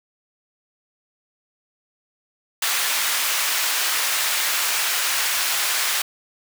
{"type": "high-pass noise", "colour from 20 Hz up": "pink", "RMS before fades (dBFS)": -22, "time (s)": [2.62, 6.02], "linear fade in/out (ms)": 5, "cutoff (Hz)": 1400, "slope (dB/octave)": 12, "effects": []}